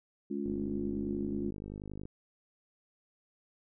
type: harmonic tone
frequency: 70.5 Hz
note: C#2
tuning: 30 cents sharp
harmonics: 3 / 4 / 5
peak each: -36 / -37 / -38 dBFS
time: 0.3-1.51 s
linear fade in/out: 10 ms
type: click train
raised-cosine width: 3 ms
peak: -30 dBFS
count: 82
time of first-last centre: 0.46-2.054 s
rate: 50.8 Hz
effects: none